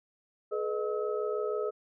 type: tone cluster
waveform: sine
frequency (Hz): 425.2 / 491.5 / 615 / 1286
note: G#4 / B4 / D#5 / E6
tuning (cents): +41 / -8 / -20 / -43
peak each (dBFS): -31 / -36 / -37 / -40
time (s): 0.51-1.71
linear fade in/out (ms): 20
effects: none